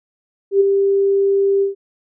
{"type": "tone with ADSR envelope", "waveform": "sine", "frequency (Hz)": 394.9, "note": "G4", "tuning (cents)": 13, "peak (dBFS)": -7, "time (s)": [0.51, 1.75], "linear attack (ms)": 95, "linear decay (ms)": 14, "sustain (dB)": -5, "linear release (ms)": 130, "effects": []}